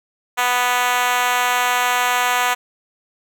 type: tone with high-pass filter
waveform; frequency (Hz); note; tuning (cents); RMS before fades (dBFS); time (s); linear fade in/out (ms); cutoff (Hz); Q
5% pulse; 246.9; B3; 0; -18; 0.37-2.55; 20; 810; 1.9
effects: none